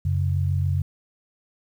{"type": "tone pair together", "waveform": "sine", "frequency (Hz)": [90.91, 137.9], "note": ["F#2", "C#3"], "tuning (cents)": [-30, -9], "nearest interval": "perfect fifth", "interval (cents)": 721, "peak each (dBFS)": [-21, -25], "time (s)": [0.05, 0.82], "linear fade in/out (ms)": 5, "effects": ["9-bit"]}